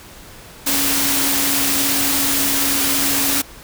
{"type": "tone in noise", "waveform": "sine", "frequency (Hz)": 278, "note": "C#4", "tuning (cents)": 5, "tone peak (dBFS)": -25, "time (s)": [0.66, 3.42], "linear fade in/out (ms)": 10, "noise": "white", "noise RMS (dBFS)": -18, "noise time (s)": [0.66, 3.42], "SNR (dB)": -10, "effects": ["pink hiss -40 dBFS RMS until 3.63 s"]}